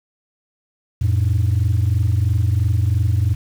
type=tone pair together; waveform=sine; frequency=88.4 / 111.38 Hz; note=F2 / A2; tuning=+22 / +22 cents; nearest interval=major third; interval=400 cents; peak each=-15 dBFS; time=1.01-3.35 s; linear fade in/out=10 ms; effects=tanh soft clip ceiling -11 dBFS + 7-bit